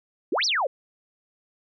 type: exponential two-way sweep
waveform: sine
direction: up then down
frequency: 274.7 to 6020 to 478.3 Hz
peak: -21 dBFS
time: 0.32-0.67 s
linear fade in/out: 5 ms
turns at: 0.45 s
effects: none